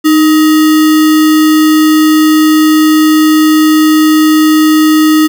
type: tone with sample-and-hold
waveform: sine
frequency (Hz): 310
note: D#4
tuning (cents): -6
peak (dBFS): -3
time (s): 0.04-5.28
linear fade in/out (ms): 20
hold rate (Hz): 1575
effects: none